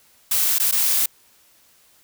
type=noise with dropouts; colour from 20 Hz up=blue; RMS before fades=-19 dBFS; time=0.31-1.06 s; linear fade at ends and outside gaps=5 ms; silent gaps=0.585-0.598 / 0.713-0.723 s; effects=white hiss -56 dBFS RMS until 2.03 s